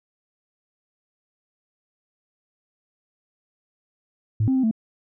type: tone with pitch steps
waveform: sine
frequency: 108 / 263.3 / 260.9 / 221.8 Hz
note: A2 / C4 / C4 / A3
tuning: -32 / +11 / -5 / +14 cents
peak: -16 dBFS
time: 4.4-4.712 s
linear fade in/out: 5 ms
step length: 78 ms
effects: tanh soft clip ceiling -14 dBFS